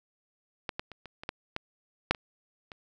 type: clicks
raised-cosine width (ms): 0.3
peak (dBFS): -16 / -17 / -28 / -28 / -25 / -16 / -16 / -6 / -25 / -27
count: 10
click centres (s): 0.692 / 0.795 / 0.917 / 1.057 / 1.235 / 1.291 / 1.564 / 2.11 / 2.148 / 2.718
effects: none